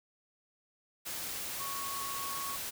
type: tone in noise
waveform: sine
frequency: 1108.7 Hz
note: C#6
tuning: in tune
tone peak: -39 dBFS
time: 1.59-2.57 s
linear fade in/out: 20 ms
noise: white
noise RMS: -39 dBFS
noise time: 1.05-2.71 s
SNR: -3 dB
effects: none

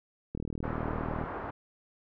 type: click train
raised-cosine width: 3 ms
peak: -22 dBFS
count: 36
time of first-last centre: 0.35-1.238 s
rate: 39.4 Hz
type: low-pass noise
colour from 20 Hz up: white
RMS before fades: -38 dBFS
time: 0.63-1.51 s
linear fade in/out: 10 ms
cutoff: 1300 Hz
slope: 24 dB/octave
effects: none

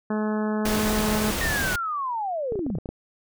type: harmonic tone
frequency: 213.8 Hz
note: A3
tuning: 49 cents flat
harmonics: 1 / 2 / 3 / 4 / 5 / 6 / 7 / 8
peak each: -24 / -30 / -34 / -36 / -38 / -40 / -41 / -42 dBFS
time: 0.1-1.31 s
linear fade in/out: 5 ms
type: noise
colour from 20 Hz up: pink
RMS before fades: -27 dBFS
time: 0.65-1.76 s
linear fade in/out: 5 ms
type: linear sweep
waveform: sine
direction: down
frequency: 1864.7 to 130.81 Hz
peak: -25 dBFS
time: 1.41-2.78 s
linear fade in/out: 2 ms
type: clicks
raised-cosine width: 2 ms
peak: -19 dBFS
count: 9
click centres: 2.522 / 2.556 / 2.592 / 2.665 / 2.702 / 2.753 / 2.785 / 2.858 / 2.89 s
effects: none

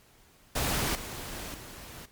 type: noise with level steps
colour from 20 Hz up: pink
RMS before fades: -29 / -39 / -45 dBFS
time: 0.55-2.06 s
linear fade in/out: 10 ms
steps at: 0.95 / 1.54 s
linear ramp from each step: 2 ms
effects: pink hiss -60 dBFS RMS until 2.11 s + MP3 96 kbps

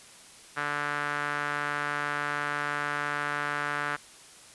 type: tone with band-pass filter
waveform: sawtooth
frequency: 146.2 Hz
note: D3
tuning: 7 cents flat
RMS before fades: -31 dBFS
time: 0.56-3.97 s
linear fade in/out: 20 ms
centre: 1500 Hz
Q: 2.9
effects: white hiss -51 dBFS RMS until 4.54 s + resampled to 24000 Hz

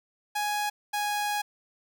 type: tone pair in turn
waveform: sawtooth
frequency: 832 / 829.1 Hz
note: G#5 / G#5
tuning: +3 / -3 cents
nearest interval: unison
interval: 6 cents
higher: first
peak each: -23 dBFS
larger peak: neither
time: 0.35-0.7 / 0.93-1.42 s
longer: second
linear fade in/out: 10 ms
effects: none

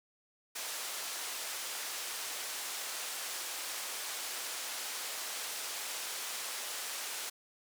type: band-pass noise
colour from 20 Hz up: white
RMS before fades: -40 dBFS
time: 0.55-7.3 s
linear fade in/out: 10 ms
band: 500 to 9800 Hz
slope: 12 dB/octave
effects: none

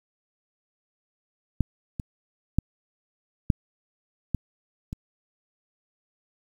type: clicks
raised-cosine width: 5 ms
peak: -9 / -18 / -8 / -6 / -12 / -20 dBFS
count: 6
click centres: 1.607 / 1.998 / 2.586 / 3.502 / 4.347 / 4.929 s
effects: 8-bit

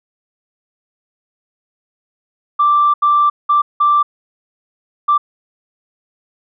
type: tone bursts at uneven times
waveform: sine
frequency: 1174.7 Hz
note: D6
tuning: in tune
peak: -8 dBFS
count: 5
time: 2.59-2.94 / 3.02-3.3 / 3.49-3.62 / 3.8-4.03 / 5.08-5.18 s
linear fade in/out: 10 ms
effects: tanh soft clip ceiling -4 dBFS

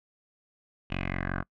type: tone with low-pass filter sweep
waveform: 10% pulse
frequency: 45.69 Hz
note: F#1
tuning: 21 cents flat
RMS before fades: -32 dBFS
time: 0.9-1.43 s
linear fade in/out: 10 ms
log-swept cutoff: 2800 to 1400 Hz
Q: 5.2
effects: noise-tail reverb RT60 0.1 s tail -25 dB re dry

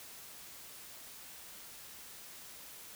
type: silence
effects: white hiss -51 dBFS RMS until 2.95 s

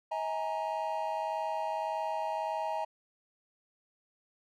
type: chord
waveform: triangle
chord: D# suspended fourth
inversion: none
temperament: equal with one note detuned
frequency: 638.3 / 830.6 / 932.3 Hz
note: D#5 / G#5 / A#5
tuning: +44 / 0 / 0 cents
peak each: -34 dBFS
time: 0.11-2.85 s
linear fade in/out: 10 ms
effects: none

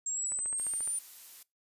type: exponential sweep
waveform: sine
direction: up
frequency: 7459 to 9360 Hz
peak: -31 dBFS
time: 0.06-0.99 s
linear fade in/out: 5 ms
type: click train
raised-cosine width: 0.5 ms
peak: -33 dBFS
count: 9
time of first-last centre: 0.32-0.876 s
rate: 14.4 Hz
type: noise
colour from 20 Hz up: blue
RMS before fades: -49 dBFS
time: 0.58-1.43 s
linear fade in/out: 5 ms
effects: noise-tail reverb RT60 0.2 s tail -22 dB re dry + resampled to 32000 Hz

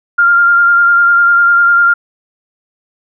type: tone with vibrato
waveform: sine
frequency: 1396.9 Hz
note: F6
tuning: in tune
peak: -5 dBFS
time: 0.18-1.94 s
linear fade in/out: 10 ms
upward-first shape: sine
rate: 10 Hz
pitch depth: 19 cents each way
effects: none

